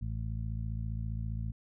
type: harmonic tone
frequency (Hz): 55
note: A1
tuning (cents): 0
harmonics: 1 / 2 / 3 / 4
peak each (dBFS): -36 / -36 / -44 / -46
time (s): 0.01-1.52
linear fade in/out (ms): 10
effects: none